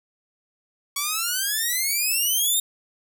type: exponential sweep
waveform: 5% pulse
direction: up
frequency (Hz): 1119 to 3729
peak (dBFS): -12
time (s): 0.96-2.6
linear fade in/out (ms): 5
effects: none